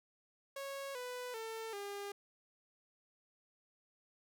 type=tone with pitch steps; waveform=sawtooth; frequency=551 / 496.6 / 447.6 / 403.4 Hz; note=C#5 / B4 / A4 / G4; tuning=-11 / +9 / +30 / +50 cents; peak=-38 dBFS; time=0.56-2.12 s; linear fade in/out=5 ms; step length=390 ms; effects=none